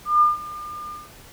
sine tone with ADSR envelope, 1205 Hz, D6, 44 cents sharp, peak -11 dBFS, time 0.05-1.1 s, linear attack 160 ms, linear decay 160 ms, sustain -20 dB, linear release 190 ms, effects pink hiss -46 dBFS RMS until 1.32 s

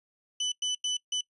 30% pulse tone bursts at uneven times, 2998 Hz, F#7, 22 cents sharp, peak -24 dBFS, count 4, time 0.4-0.52 / 0.62-0.75 / 0.84-0.97 / 1.12-1.21 s, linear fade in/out 5 ms, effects noise-tail reverb RT60 0.1 s tail -21 dB re dry + resampled to 24000 Hz

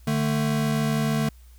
square tone pair together, 149.04 / 222.4 Hz, D3 / A3, +26 / +19 cents, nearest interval perfect fifth, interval 693 cents, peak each -25 dBFS, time 0.07-1.29 s, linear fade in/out 5 ms, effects added 60 Hz sine -46 dBFS peak until 1.58 s + white hiss -60 dBFS RMS until 1.58 s

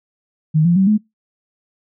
sine tone with pitch steps, 155.56 / 172.6 / 191.52 / 212.5 Hz, D#3 / F3 / G3 / G#3, 0 / -20 / -40 / +40 cents, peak -10 dBFS, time 0.54-0.98 s, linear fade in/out 20 ms, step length 110 ms, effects noise-tail reverb RT60 0.2 s tail -26 dB re dry

